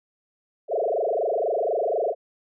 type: tone with frequency modulation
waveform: sine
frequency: 554.4 Hz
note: C#5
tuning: in tune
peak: -21 dBFS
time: 0.68-2.15 s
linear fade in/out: 50 ms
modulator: 24.1 Hz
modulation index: 5.9
effects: none